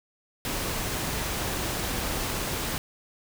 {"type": "noise", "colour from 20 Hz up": "pink", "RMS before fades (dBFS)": -30, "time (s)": [0.45, 2.78], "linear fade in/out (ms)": 0, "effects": []}